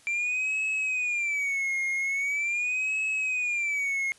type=tone with vibrato; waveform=triangle; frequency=2349 Hz; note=D7; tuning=in tune; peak=-24 dBFS; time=0.07-4.12 s; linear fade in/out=0 ms; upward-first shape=sine; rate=0.42 Hz; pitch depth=160 cents each way; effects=white hiss -57 dBFS RMS until 4.18 s + resampled to 24000 Hz